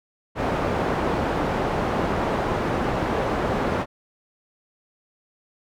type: low-pass noise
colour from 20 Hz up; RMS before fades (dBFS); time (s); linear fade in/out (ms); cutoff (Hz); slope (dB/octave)
white; -24; 0.35-3.86; 50; 820; 12
effects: none